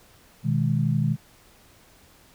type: chord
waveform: sine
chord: G# minor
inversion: first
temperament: equal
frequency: 123.47 / 155.56 / 207.7 Hz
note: B2 / D#3 / G#3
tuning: 0 / 0 / 0 cents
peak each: -24 / -23 / -27 dBFS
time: 0.43-1.17 s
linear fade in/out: 50 ms
effects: pink hiss -55 dBFS RMS until 2.34 s